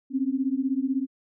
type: beating tone pair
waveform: sine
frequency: 258.5 / 274.5 Hz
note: C4 / C#4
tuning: -21 / -17 cents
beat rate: 16 Hz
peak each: -26 / -26 dBFS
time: 0.1-1.07 s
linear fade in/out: 50 ms
effects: none